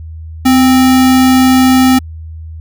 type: tone with sample-and-hold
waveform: sine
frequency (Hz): 256.9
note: C4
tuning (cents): -32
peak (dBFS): -4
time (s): 0.45-1.99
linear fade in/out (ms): 10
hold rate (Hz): 1050
effects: added 80 Hz sine -24 dBFS peak until 2.6 s